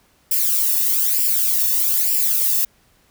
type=noise with flanger; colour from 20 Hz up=violet; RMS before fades=-18 dBFS; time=0.31-2.65 s; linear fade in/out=5 ms; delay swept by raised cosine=0.39 to 1.13 ms; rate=1.1 Hz; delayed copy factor=+0.7; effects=pink hiss -58 dBFS RMS until 3.1 s